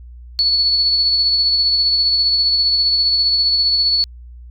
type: tone with tremolo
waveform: sine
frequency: 4421 Hz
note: C#8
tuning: 5 cents flat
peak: -11 dBFS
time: 0.39-4.04 s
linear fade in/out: 0 ms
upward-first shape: sine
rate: 15 Hz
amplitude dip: 30%
effects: added 60 Hz sine -34 dBFS peak until 4.5 s